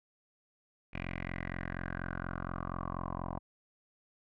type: tone with low-pass filter sweep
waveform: 10% pulse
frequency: 44.19 Hz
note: F1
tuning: 21 cents sharp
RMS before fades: -39 dBFS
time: 0.93-3.39 s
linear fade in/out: 10 ms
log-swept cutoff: 2400 to 920 Hz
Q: 5.6
effects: none